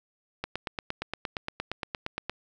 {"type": "click train", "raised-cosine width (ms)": 0.3, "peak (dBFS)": -15, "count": 17, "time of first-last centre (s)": [0.44, 2.296], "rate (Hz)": 8.62, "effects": []}